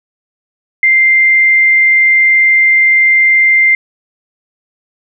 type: tone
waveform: sine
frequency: 2093 Hz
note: C7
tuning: in tune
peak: -5 dBFS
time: 0.83-3.75 s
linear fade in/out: 2 ms
effects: none